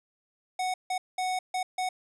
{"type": "tone bursts at uneven times", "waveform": "square", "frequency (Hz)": 740, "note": "F#5", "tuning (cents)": 0, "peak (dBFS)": -28, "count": 5, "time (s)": [[0.59, 0.74], [0.9, 0.98], [1.18, 1.39], [1.54, 1.63], [1.78, 1.89]], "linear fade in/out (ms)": 5, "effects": ["resampled to 24000 Hz", "11-bit"]}